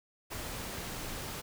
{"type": "noise", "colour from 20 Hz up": "pink", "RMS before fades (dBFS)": -40, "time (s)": [0.3, 1.42], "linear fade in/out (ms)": 20, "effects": []}